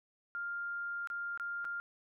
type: tone with dropouts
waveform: sine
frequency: 1400 Hz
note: F6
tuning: 4 cents sharp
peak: -36 dBFS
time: 0.35-1.8 s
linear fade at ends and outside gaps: 0 ms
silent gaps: 1.073-1.101 / 1.375-1.398 / 1.645-1.651 s
effects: none